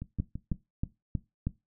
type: two click trains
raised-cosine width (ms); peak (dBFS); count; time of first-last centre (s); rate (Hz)
5; -17 / -24; 5 / 4; 0.2-1.47 / 0.02-0.523; 3.15 / 5.96
effects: noise-tail reverb RT60 0.2 s tail -17 dB re dry

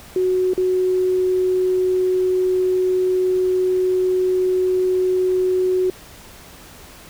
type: tone with dropouts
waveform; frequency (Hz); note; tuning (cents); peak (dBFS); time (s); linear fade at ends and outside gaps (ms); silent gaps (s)
sine; 369.3; F#4; -3; -15; 0.16-5.9; 2; 0.535-0.577
effects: pink hiss -42 dBFS RMS until 7.09 s

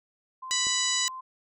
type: tone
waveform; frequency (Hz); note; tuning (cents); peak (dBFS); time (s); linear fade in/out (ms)
sine; 1038; C6; -14; -36; 0.42-1.21; 10
type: harmonic tone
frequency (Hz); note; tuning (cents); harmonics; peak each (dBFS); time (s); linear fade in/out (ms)
987.8; B5; 0; 2 / 3 / 4 / 5 / 6 / 7 / 8; -33 / -33 / -30 / -34 / -34 / -30 / -34; 0.51-1.08; 0
type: click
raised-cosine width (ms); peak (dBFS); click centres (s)
2; -30; 0.669
effects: none

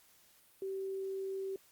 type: tone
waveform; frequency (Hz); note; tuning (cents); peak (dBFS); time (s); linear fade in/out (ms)
sine; 385.9; G4; -27; -36; 0.62-1.56; 2
effects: white hiss -65 dBFS RMS until 1.71 s + Opus 48 kbps

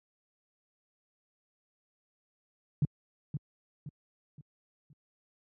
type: tone with echo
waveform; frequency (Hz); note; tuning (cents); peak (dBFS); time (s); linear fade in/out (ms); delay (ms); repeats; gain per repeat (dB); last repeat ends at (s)
sine; 145.7; D3; -13; -22; 2.82-2.85; 2; 520; 4; -8; 4.93
effects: high-pass 60 Hz 12 dB/octave

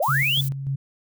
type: linear sweep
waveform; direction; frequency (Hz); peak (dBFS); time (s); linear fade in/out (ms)
sine; up; 508 to 3520; -19; 0-0.41; 5
type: noise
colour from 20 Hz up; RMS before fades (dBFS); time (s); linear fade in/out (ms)
violet; -33; 0.02-0.49; 10
type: tone with tremolo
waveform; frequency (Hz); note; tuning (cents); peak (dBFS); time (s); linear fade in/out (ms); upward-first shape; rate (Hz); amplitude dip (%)
sine; 136.8; C#3; -23; -22; 0.08-0.76; 10; square; 3.4; 50
effects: none

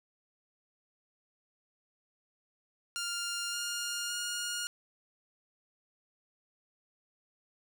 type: tone with pitch steps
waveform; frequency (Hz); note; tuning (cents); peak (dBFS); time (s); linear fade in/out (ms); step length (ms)
10% pulse; 1400 / 1413.8 / 1427.8; F6 / F6 / F6; +4 / +21 / +38; -25; 2.96-4.67; 0; 570
effects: none

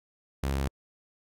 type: tone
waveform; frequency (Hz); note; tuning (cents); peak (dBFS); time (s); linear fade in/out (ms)
sawtooth; 68.2; C#2; -28; -23; 0.43-0.68; 5
effects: AAC 64 kbps

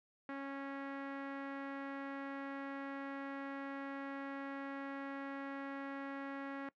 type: tone with low-pass filter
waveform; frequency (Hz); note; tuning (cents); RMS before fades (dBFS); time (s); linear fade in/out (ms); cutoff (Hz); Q
sawtooth; 275.7; C#4; -9; -44; 0.29-6.69; 2; 1800; 2
effects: noise-tail reverb RT60 0.1 s tail -21 dB re dry

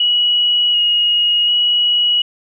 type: tone with pitch steps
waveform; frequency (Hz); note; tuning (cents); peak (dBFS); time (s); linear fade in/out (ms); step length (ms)
sine; 2920 / 2882 / 2916; F#7 / F#7 / F#7; -24 / -46 / -26; -11; 0-2.22; 5; 740
effects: none

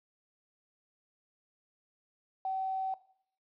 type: tone with quantisation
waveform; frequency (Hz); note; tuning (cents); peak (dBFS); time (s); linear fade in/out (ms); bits
sine; 763; G5; -47; -31; 2.45-2.94; 2; 10
effects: noise-tail reverb RT60 0.6 s tail -18 dB re dry + resampled to 11025 Hz

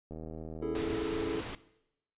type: click train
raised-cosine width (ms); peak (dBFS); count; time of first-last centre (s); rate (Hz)
2; -30; 67; 0.11-0.942; 79.3
type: chord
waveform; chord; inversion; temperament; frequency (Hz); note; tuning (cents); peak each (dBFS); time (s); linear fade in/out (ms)
triangle; A major seventh; first; just; 275 / 330 / 412.5 / 440; C#4 / E4 / G#4 / A4; -14 / +2 / -12 / 0; -40 / -34 / -37 / -34; 0.62-1.41; 5
type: noise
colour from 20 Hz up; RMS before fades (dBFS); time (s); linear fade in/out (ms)
pink; -40; 0.75-1.55; 0
effects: noise-tail reverb RT60 0.8 s tail -17 dB re dry + resampled to 8000 Hz

